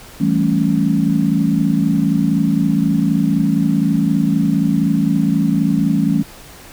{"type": "chord", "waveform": "sine", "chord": "A dominant seventh", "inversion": "second", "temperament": "equal", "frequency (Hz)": [164.81, 196, 220, 277.2], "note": ["E3", "G3", "A3", "C#4"], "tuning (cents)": [0, 0, 0, 0], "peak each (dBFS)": -18, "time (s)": [0.2, 6.23], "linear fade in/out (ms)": 10, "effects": ["pink hiss -39 dBFS RMS until 6.72 s"]}